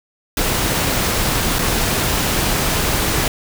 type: noise with dropouts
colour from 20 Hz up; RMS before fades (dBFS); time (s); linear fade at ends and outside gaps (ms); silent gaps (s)
pink; -18; 0.37-3.28; 2; 1.586-1.59
effects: none